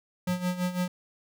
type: tone with tremolo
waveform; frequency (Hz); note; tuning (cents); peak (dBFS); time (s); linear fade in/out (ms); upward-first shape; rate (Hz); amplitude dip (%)
square; 180.2; F#3; -45; -25; 0.27-0.88; 5; sine; 6; 75
type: tone with exponential decay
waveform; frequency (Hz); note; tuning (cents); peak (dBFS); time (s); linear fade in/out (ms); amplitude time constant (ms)
sine; 109.3; A2; -11; -34; 0.29-0.47; 0; 37
effects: none